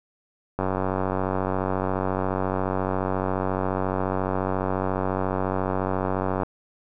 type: click train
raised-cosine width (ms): 1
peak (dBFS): -11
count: 552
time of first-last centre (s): 0.59-6.433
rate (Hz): 94.3
effects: none